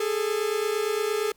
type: tone pair together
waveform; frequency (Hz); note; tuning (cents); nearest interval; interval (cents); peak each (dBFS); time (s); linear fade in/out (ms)
45% pulse; 411.3 / 440; G#4 / A4; -17 / 0; minor second; 117; -27; 0-1.32; 5
effects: pink hiss -62 dBFS RMS until 1.36 s